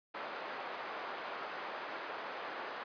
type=band-pass noise; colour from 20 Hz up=white; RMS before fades=-43 dBFS; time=0.14-2.84 s; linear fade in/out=10 ms; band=460 to 1300 Hz; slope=12 dB/octave; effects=resampled to 11025 Hz